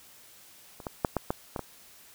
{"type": "clicks", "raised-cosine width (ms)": 1, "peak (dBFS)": [-29, -19, -9, -12, -13, -18, -19], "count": 7, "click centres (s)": [0.802, 0.868, 1.048, 1.167, 1.305, 1.562, 1.593], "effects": ["white hiss -54 dBFS RMS until 2.14 s"]}